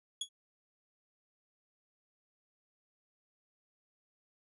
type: tone with exponential decay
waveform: sawtooth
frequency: 3357 Hz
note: G#7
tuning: 18 cents sharp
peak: -28 dBFS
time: 0.21-0.29 s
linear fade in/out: 5 ms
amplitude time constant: 17 ms
effects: resampled to 24000 Hz